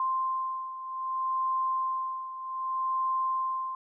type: beating tone pair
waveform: sine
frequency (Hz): 1046.5 / 1047.14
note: C6 / C6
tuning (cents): 0 / +1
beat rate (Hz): 0.64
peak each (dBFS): -29 / -34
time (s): 0-3.75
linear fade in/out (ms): 2
effects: none